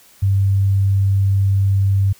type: tone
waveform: sine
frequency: 98 Hz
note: G2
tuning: in tune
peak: -12 dBFS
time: 0.22-2.13 s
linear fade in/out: 10 ms
effects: white hiss -49 dBFS RMS until 2.19 s